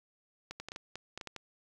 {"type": "clicks", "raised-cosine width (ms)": 0.2, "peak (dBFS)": -24, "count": 10, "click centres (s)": [0.51, 0.6, 0.686, 0.719, 0.761, 0.956, 1.176, 1.212, 1.273, 1.363], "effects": ["10-bit"]}